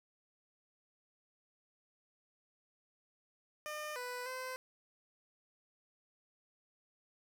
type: tone with pitch steps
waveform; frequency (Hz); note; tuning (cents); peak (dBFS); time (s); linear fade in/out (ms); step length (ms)
15% pulse; 605 / 495.3 / 514; D#5 / B4 / C5; -49 / +5 / -31; -34; 3.66-4.56; 0; 300
effects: none